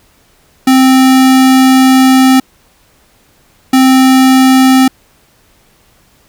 square tone bursts at uneven times, 261.6 Hz, C4, in tune, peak -4 dBFS, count 2, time 0.67-2.4 / 3.73-4.88 s, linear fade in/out 5 ms, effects pink hiss -49 dBFS RMS until 6.28 s

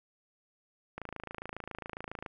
click train, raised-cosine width 0.5 ms, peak -24 dBFS, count 36, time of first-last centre 0.98-2.262 s, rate 27.3 Hz, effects none

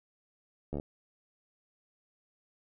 slowing click train, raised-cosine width 2 ms, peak -23 dBFS, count 6, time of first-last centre 0.73-0.799 s, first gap 13 ms, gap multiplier 1.03, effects none

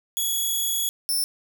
5% pulse tone pair in turn, 3369 / 5360 Hz, G#7 / E8, +24 / +28 cents, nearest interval minor sixth, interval 804 cents, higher second, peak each -15 / -16 dBFS, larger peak first, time 0.17-0.89 / 1.09-1.24 s, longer first, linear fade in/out 0 ms, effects none

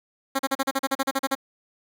10% pulse tone bursts, 270 Hz, C#4, 45 cents flat, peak -13 dBFS, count 13, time 0.35-1.352 s, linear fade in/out 10 ms, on 42 ms, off 38 ms, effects 8-bit

